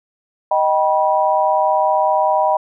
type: chord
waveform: sine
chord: Eb augmented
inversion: none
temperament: just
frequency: 622.3 / 777.8 / 972.3 Hz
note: Eb5 / G5 / B5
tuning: 0 / -14 / -27 cents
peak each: -17 dBFS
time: 0.51-2.57 s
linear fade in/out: 5 ms
effects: none